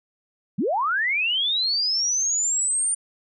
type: linear sweep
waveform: sine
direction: up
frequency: 148.5 to 9060 Hz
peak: -20 dBFS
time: 0.58-2.95 s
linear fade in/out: 10 ms
effects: none